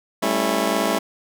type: chord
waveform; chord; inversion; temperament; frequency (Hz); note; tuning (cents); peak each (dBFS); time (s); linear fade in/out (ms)
15% pulse; A dominant seventh; third; just; 198 / 220 / 275 / 330; G3 / A3 / C#4 / E4; +18 / 0 / -14 / +2; -19; 0.22-0.99; 10
effects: none